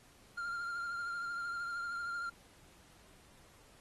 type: tone with vibrato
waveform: triangle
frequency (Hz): 1394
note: F6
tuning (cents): -4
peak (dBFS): -35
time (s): 0.37-2.3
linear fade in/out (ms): 10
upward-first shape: triangle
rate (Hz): 13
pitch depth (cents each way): 32
effects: pink hiss -63 dBFS RMS until 3.8 s + AAC 32 kbps